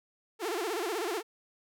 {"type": "tone with vibrato", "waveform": "sawtooth", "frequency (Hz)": 392.9, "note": "G4", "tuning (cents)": 4, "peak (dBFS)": -27, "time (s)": [0.39, 1.23], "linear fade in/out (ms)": 50, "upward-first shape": "sine", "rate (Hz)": 16, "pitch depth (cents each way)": 270, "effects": []}